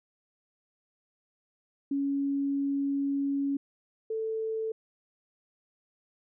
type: tone pair in turn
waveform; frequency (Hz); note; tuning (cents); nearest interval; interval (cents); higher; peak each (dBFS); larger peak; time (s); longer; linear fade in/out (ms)
sine; 278.9 / 442.7; C#4 / A4; +11 / +11; minor sixth; 800; second; -26 / -29; first; 1.91-3.57 / 4.1-4.72; first; 5
effects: none